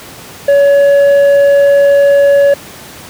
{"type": "tone with tanh clipping", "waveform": "sine", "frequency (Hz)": 564, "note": "C#5", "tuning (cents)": 30, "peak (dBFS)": -5, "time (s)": [0.48, 2.54], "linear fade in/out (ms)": 5, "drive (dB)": 5, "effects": ["pink hiss -31 dBFS RMS until 3.09 s", "high-pass 100 Hz 12 dB/octave"]}